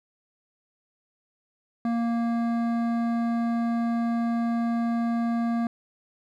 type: tone with hard clipping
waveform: sine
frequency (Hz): 233.1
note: A#3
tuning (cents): 0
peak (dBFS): -25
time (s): 1.85-5.67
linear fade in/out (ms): 2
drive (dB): 12
effects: none